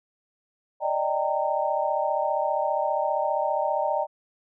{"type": "chord", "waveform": "sine", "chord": "Eb major seventh", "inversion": "third", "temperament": "equal with one note detuned", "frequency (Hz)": [587.3, 622.3, 784, 919], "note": ["D5", "Eb5", "G5", "Bb5"], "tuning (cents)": [0, 0, 0, -25], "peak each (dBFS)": -28, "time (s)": [0.8, 4.07], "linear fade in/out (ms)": 50, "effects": []}